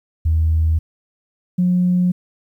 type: tone pair in turn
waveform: sine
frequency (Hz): 80 / 179.59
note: D#2 / F3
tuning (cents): +49 / +49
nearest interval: octave + major second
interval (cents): 1400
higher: second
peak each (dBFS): -12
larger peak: neither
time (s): 0.25-0.79 / 1.58-2.12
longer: neither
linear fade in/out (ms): 10
effects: tanh soft clip ceiling -8 dBFS + 9-bit